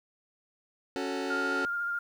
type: chord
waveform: sawtooth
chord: F# minor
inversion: second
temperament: just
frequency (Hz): 277.5 / 370 / 444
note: C#4 / F#4 / A4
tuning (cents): +2 / 0 / +16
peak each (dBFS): -30 / -31 / -33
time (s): 0.96-1.65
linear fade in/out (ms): 0
type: tone with vibrato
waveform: sine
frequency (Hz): 1404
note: F6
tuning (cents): +9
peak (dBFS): -29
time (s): 1.3-1.99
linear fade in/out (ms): 5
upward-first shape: sine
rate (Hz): 14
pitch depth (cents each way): 16
effects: low-pass 6000 Hz 12 dB/octave + 10-bit